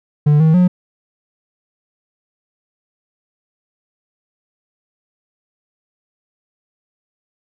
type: tone with pitch steps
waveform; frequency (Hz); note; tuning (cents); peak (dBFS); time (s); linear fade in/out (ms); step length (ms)
triangle; 148.2 / 158.8 / 180.4; D3 / D#3 / F#3; +16 / +36 / -44; -6; 0.26-0.68; 10; 140
effects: none